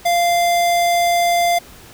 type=tone; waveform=square; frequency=694 Hz; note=F5; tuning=11 cents flat; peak=-14 dBFS; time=0.05-1.59 s; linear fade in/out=10 ms; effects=pink hiss -42 dBFS RMS until 1.93 s